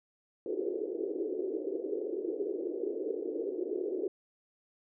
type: band-pass noise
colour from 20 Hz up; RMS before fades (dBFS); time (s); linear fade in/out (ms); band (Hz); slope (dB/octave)
white; -35; 0.46-4.08; 2; 340 to 440; 48
effects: none